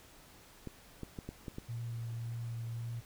clicks, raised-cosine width 3 ms, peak -28 dBFS, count 6, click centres 0.673 / 1.033 / 1.188 / 1.29 / 1.482 / 1.584 s
sine tone with vibrato, 116.54 Hz, A#2, in tune, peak -37 dBFS, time 1.68-3.01 s, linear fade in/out 20 ms, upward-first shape triangle, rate 1.8 Hz, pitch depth 15 cents each way
effects pink hiss -58 dBFS RMS until 3.05 s

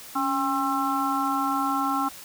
harmonic tone with a mistuned harmonic, 267.4 Hz, C4, 38 cents sharp, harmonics 1 / 3 / 4 / 5, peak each -28 / -28 / -28 / -28 dBFS, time 0.15-2.09 s, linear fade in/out 10 ms, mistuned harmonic 1, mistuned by +68 cents, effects white hiss -43 dBFS RMS until 2.24 s

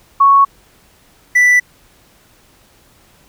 sine / triangle tone pair in turn, 1108.7 / 1975.5 Hz, C#6 / B6, 0 / 0 cents, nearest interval minor seventh, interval 1000 cents, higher second, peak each -5 dBFS, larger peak neither, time 0.2-0.45 / 1.35-1.6 s, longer neither, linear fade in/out 10 ms, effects pink hiss -50 dBFS RMS until 3.28 s

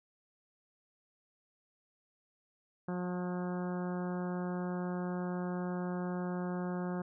harmonic tone with a mistuned harmonic, 179.6 Hz, F3, 49 cents sharp, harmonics 1 / 2 / 3 / 4 / 5 / 6 / 7 / 8 / 9, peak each -35 / -41 / -45 / -47 / -49 / -51 / -52 / -53 / -54 dBFS, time 2.88-7.02 s, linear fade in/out 5 ms, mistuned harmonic 5, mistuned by -16 cents, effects none

